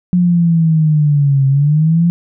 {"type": "linear two-way sweep", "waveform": "sine", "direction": "down then up", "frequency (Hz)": [180, 134.4, 173.9], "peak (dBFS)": -8, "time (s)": [0.13, 2.1], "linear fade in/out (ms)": 0, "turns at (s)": 1.47, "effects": []}